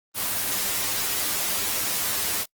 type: noise with comb filter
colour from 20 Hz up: white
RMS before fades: -26 dBFS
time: 0.14-2.46 s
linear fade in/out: 50 ms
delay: 10 ms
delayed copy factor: +0.65
effects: noise-tail reverb RT60 0.1 s tail -24 dB re dry + Opus 24 kbps